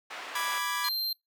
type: band-pass noise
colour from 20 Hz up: white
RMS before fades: -41 dBFS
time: 0.1-0.59 s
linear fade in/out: 10 ms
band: 580 to 2200 Hz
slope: 12 dB/octave
type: chord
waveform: sawtooth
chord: G# diminished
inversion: first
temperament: equal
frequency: 987.8 / 1174.7 / 1661.2 Hz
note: B5 / D6 / G#6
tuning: 0 / 0 / 0 cents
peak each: -30 dBFS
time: 0.35-0.89 s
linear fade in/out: 5 ms
type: tone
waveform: square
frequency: 4156 Hz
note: C8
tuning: 12 cents flat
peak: -29 dBFS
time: 0.84-1.13 s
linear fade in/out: 5 ms
effects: noise-tail reverb RT60 0.2 s tail -26 dB re dry

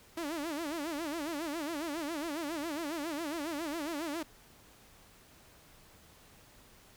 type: tone with vibrato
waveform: sawtooth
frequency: 311.1 Hz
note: D#4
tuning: in tune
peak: -31 dBFS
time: 0.17-4.23 s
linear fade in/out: 5 ms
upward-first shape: sine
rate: 7.3 Hz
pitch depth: 170 cents each way
effects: pink hiss -59 dBFS RMS until 6.96 s

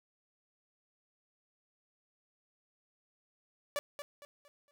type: tone with echo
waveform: sawtooth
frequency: 578 Hz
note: D5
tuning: 28 cents flat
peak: -28 dBFS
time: 3.76-3.79 s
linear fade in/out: 0 ms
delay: 230 ms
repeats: 4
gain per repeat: -9 dB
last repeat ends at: 4.71 s
effects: none

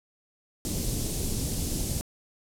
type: band-stop noise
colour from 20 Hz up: pink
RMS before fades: -29 dBFS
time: 0.65-2.01 s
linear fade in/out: 0 ms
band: 330 to 6100 Hz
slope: 12 dB/octave
effects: low-pass 12000 Hz 12 dB/octave

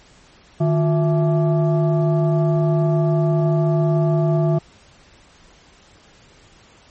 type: tone with frequency modulation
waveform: sine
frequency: 154 Hz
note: D#3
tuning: 17 cents flat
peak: -14 dBFS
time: 0.6-4.59 s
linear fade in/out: 10 ms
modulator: 508 Hz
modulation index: 0.81
effects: pink hiss -50 dBFS RMS until 6.9 s + MP3 32 kbps

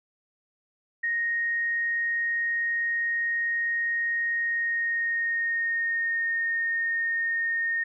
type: tone with pitch glide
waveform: sine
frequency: 1864.7 to 1842.2 Hz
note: A#6 to A#6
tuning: 0 to -21 cents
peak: -24 dBFS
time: 1.03-7.84 s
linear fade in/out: 10 ms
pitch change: -21 cents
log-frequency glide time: 4.38-6.31 s
effects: none

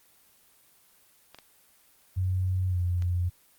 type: clicks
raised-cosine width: 0.2 ms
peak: -28 dBFS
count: 3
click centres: 1.346 / 1.387 / 3.023 s
type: tone with pitch glide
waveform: sine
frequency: 92.7 to 88.62 Hz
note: F#2 to F2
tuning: +4 to +26 cents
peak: -24 dBFS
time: 2.16-3.3 s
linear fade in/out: 20 ms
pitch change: -78 cents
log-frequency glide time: 2.68-2.8 s
effects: white hiss -61 dBFS RMS until 3.58 s + Opus 24 kbps

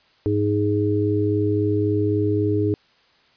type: harmonic tone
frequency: 103.7 Hz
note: G#2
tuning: 2 cents flat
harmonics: 1 / 3 / 4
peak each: -22 / -22 / -22 dBFS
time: 0.26-2.74 s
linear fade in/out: 0 ms
effects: white hiss -58 dBFS RMS until 3.36 s + resampled to 11025 Hz

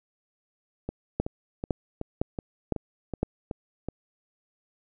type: two click trains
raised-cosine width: 2 ms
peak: -18 / -11 dBFS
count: 9 / 5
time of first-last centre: 0.89-3.886 / 1.2-3.23 s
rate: 2.67 / 1.97 Hz
effects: none

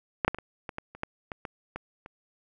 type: clicks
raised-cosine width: 0.5 ms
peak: -9 / -7 / -18 / -23 / -20 / -19 / -29 / -15 / -20 / -20 / -20 / -28 dBFS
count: 12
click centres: 0.248 / 0.28 / 0.346 / 0.386 / 0.692 / 0.784 / 0.95 / 1.034 / 1.318 / 1.452 / 1.76 / 2.061 s
effects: none

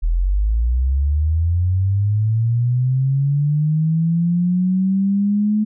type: linear sweep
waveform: sine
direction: up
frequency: 38.89 to 214.7 Hz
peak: -14 dBFS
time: 0.02-5.65 s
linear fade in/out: 20 ms
effects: none

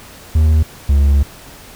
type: tone pair in turn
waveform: triangle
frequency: 78 / 70.37 Hz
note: D#2 / C#2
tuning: +5 / +27 cents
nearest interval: major second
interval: 178 cents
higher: first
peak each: -6 dBFS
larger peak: neither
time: 0.35-0.63 / 0.89-1.23 s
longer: second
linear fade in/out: 5 ms
effects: pink hiss -38 dBFS RMS until 1.75 s

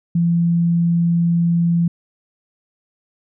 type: tone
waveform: sine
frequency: 170 Hz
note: F3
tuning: 46 cents flat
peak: -13 dBFS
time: 0.15-1.88 s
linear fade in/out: 5 ms
effects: none

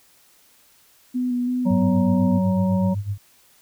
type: tone with vibrato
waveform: sine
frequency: 247.9 Hz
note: B3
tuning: 7 cents sharp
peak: -20 dBFS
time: 1.14-2.39 s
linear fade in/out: 20 ms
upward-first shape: square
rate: 3 Hz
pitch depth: 17 cents each way
type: harmonic tone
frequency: 187 Hz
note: F#3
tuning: 19 cents sharp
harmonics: 1 / 3 / 5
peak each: -18 / -28 / -32 dBFS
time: 1.65-2.95 s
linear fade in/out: 20 ms
type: tone with tremolo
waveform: sine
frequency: 101.2 Hz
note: G#2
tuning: 44 cents flat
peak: -21 dBFS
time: 1.7-3.18 s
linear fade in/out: 10 ms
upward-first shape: sine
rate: 8 Hz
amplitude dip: 80%
effects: white hiss -56 dBFS RMS until 3.61 s

